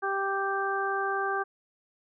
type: harmonic tone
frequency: 392 Hz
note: G4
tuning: in tune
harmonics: 1 / 2 / 3 / 4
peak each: -32 / -32 / -32 / -32 dBFS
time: 0.02-1.44 s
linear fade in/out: 20 ms
effects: none